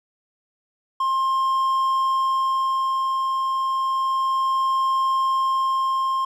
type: tone with tremolo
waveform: triangle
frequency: 1061 Hz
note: C6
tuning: 24 cents sharp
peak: -16 dBFS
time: 1-6.25 s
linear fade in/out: 5 ms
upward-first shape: sine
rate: 0.31 Hz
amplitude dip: 25%
effects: none